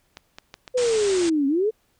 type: clicks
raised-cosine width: 0.2 ms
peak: -20 dBFS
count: 5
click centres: 0.171 / 0.385 / 0.541 / 0.678 / 0.78 s
type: linear two-way sweep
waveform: sine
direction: down then up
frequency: 512 to 267.8 to 454.9 Hz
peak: -18 dBFS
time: 0.74-1.71 s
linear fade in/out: 20 ms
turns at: 1.47 s
type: low-pass noise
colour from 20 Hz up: white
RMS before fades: -32 dBFS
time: 0.77-1.3 s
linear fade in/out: 10 ms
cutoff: 8800 Hz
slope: 96 dB/octave
effects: pink hiss -66 dBFS RMS until 1.99 s